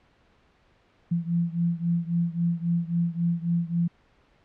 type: beating tone pair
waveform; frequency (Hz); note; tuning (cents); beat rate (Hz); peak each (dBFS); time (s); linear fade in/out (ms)
sine; 169.1 / 172.8; E3 / F3; +44 / -18; 3.7; -25 / -27; 1.11-3.88; 10
effects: pink hiss -62 dBFS RMS until 4.44 s + low-pass 3000 Hz 12 dB/octave